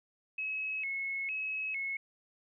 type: tone with vibrato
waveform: sine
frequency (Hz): 2368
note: D7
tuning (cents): +14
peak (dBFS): -33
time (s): 0.38-1.97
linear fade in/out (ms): 5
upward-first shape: square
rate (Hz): 1.1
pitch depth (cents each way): 140
effects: none